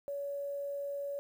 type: tone with quantisation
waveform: sine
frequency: 565 Hz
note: C#5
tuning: 33 cents sharp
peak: -35 dBFS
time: 0.08-1.19 s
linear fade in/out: 0 ms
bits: 10
effects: none